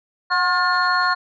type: tone cluster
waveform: sine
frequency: 733 / 1074 / 1426 / 1771 / 4281 Hz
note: F#5 / C6 / F6 / A6 / C8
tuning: -16 / +45 / +36 / +11 / +39 cents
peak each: -25 / -19 / -20 / -25 / -26 dBFS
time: 0.3-1.15 s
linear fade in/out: 20 ms
effects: tanh soft clip ceiling -6 dBFS